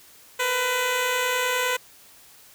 10% pulse tone pair together, 471.9 / 501.7 Hz, A#4 / B4, +21 / +27 cents, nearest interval minor second, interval 106 cents, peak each -24 / -14 dBFS, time 0.39-1.77 s, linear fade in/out 10 ms, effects white hiss -51 dBFS RMS until 2.54 s

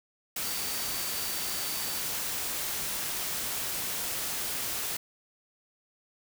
sine tone in noise, 4600 Hz, D8, 37 cents flat, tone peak -41 dBFS, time 0.44-2.01 s, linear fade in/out 5 ms, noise white, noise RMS -33 dBFS, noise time 0.36-4.97 s, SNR -11 dB, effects none

